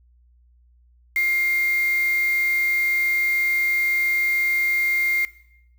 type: tone with quantisation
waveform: sine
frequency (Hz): 2117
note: C7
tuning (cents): +20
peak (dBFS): -18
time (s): 1.16-5.25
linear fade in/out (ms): 2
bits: 5
effects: noise-tail reverb RT60 0.8 s tail -19 dB re dry + added 60 Hz sine -53 dBFS peak until 5.78 s